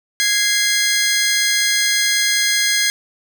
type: tone pair together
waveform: 15% pulse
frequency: 1654.9 / 2085 Hz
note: G#6 / C7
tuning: -7 / -7 cents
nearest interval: major third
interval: 400 cents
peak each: -11 dBFS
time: 0.2-2.9 s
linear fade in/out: 0 ms
effects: none